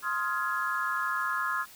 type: chord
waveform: sine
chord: F minor seventh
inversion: second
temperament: just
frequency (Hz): 1047.7 / 1257.2 / 1396.9 / 1676.3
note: C6 / Eb6 / F6 / Ab6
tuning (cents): +2 / +18 / 0 / +16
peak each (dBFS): -33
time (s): 0.02-1.66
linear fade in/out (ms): 50
effects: white hiss -51 dBFS RMS until 1.75 s